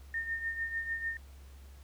sine tone with tremolo, 1824 Hz, A#6, 38 cents flat, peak -30 dBFS, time 0.14-1.17 s, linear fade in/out 2 ms, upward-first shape triangle, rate 6.7 Hz, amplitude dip 70%, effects added 68 Hz sine -49 dBFS peak until 1.83 s + pink hiss -62 dBFS RMS until 1.83 s

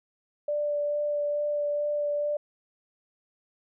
sine tone with vibrato, 587.3 Hz, D5, in tune, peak -25 dBFS, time 0.48-2.37 s, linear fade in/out 5 ms, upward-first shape sine, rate 2.3 Hz, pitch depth 10 cents each way, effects none

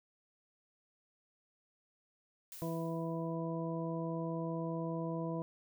blue noise with exponential decay, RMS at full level -47 dBFS, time 2.52-3.35 s, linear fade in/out 0 ms, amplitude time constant 180 ms
harmonic tone, 164.81 Hz, E3, in tune, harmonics 1 / 2 / 3 / 4 / 6, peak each -38 / -41 / -43 / -44 / -46 dBFS, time 2.62-5.42 s, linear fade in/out 0 ms
effects none

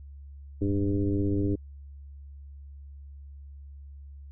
sine tone with frequency modulation, 196 Hz, G3, in tune, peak -23 dBFS, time 0.61-1.56 s, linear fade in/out 10 ms, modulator 102 Hz, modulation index 1.9, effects added 70 Hz sine -42 dBFS peak until 4.31 s

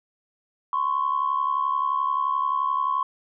sine tone pair together, 1028.5 / 1100 Hz, C6 / C#6, -30 / -14 cents, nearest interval minor second, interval 116 cents, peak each -24 / -23 dBFS, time 0.73-3.03 s, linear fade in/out 2 ms, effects tanh soft clip ceiling -14 dBFS

